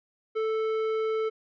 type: tone with tanh clipping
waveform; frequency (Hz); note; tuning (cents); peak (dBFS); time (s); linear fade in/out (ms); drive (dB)
sine; 440; A4; 0; -27; 0.35-1.3; 20; 12
effects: none